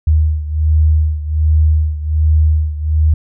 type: beating tone pair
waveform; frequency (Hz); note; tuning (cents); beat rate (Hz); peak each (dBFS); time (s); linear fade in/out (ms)
sine; 77.1 / 78.4; D#2 / D#2; -15 / +14; 1.3; -11 / -15; 0.07-3.14; 5
effects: none